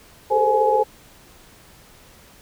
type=tone cluster; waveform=sine; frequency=402.6 / 431 / 446.7 / 519 / 842 Hz; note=G4 / A4 / A4 / C5 / G#5; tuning=+46 / -36 / +26 / -14 / +24 cents; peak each=-27 / -25 / -22 / -20 / -18 dBFS; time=0.3-0.84 s; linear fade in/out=20 ms; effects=pink hiss -49 dBFS RMS until 2.41 s

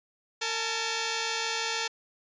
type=tone pair together; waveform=5% pulse; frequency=455.2 / 864 Hz; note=A#4 / A5; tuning=-41 / -32 cents; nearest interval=major seventh; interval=1109 cents; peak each=-19 dBFS; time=0.41-1.88 s; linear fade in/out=10 ms; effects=resampled to 16000 Hz

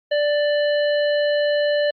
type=harmonic tone with a mistuned harmonic; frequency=587.3 Hz; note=D5; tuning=in tune; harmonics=1 / 3 / 5 / 7; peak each=-17 / -27 / -31 / -34 dBFS; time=0.11-1.91 s; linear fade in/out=10 ms; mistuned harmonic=5; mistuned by=+22 cents; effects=Opus 48 kbps

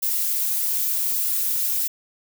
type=noise with flanger; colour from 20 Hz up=violet; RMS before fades=-23 dBFS; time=0.02-1.88 s; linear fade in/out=10 ms; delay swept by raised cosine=1.4 to 5.4 ms; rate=1.6 Hz; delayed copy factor=+0.7; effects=none

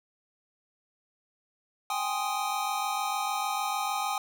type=chord; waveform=square; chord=Ab major seventh; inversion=third; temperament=equal; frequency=784 / 830.6 / 1046.5 / 1244.5 Hz; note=G5 / Ab5 / C6 / Eb6; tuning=0 / 0 / 0 / 0 cents; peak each=-34 / -34 / -39 / -34 dBFS; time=1.9-4.18 s; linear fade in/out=2 ms; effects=none

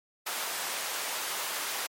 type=high-pass noise; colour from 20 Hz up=pink; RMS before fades=-34 dBFS; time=0.26-1.87 s; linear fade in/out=10 ms; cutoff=750 Hz; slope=12 dB/octave; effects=MP3 64 kbps

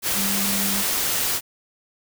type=tone in noise; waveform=sine; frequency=198.2 Hz; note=G3; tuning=19 cents sharp; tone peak=-27 dBFS; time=0.14-0.84 s; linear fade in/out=50 ms; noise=white; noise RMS=-23 dBFS; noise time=0.02-1.41 s; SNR=-7 dB; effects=none

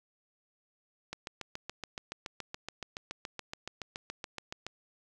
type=click train; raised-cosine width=0.2 ms; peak=-21 dBFS; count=26; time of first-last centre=1.13-4.666 s; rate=7.07 Hz; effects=none

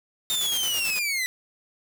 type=noise with tremolo; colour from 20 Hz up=white; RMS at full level=-32 dBFS; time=0.3-0.99 s; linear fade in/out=0 ms; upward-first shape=square; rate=9.1 Hz; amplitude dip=50%
type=linear sweep; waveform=sawtooth; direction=down; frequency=3671 to 1964 Hz; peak=-21 dBFS; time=0.3-1.26 s; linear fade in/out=0 ms
effects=none

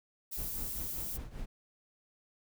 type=noise; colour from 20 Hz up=violet; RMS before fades=-39 dBFS; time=0.31-1.18 s; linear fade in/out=20 ms
type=noise with tremolo; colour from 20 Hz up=brown; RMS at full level=-40 dBFS; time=0.37-1.46 s; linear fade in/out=10 ms; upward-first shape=triangle; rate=5.1 Hz; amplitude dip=80%
effects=none

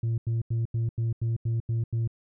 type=tone bursts; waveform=sine; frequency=114.8 Hz; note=A#2; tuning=26 cents flat; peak=-21 dBFS; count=9; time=0.03-2.076 s; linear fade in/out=5 ms; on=150 ms; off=87 ms; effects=tanh soft clip ceiling -23 dBFS

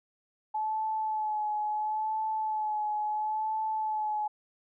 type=tone with vibrato; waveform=sine; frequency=859 Hz; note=A5; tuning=42 cents flat; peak=-28 dBFS; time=0.54-4.28 s; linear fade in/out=10 ms; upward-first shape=sine; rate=0.73 Hz; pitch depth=28 cents each way; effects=none

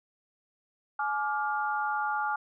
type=chord; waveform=sine; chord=D diminished; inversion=second; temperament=just; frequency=845.8 / 1174.7 / 1409.6 Hz; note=Ab5 / D6 / F6; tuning=+31 / 0 / +16 cents; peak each=-30 / -34 / -32 dBFS; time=0.99-2.36 s; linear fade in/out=5 ms; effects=none

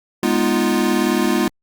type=chord; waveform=square; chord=F half-diminished seventh; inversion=first; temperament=equal; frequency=207.7 / 246.9 / 311.1 / 349.2 Hz; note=Ab3 / Cb4 / Eb4 / F4; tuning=0 / 0 / 0 / 0 cents; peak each=-22 / -21 / -23 / -21 dBFS; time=0.23-1.48 s; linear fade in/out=2 ms; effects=Opus 48 kbps

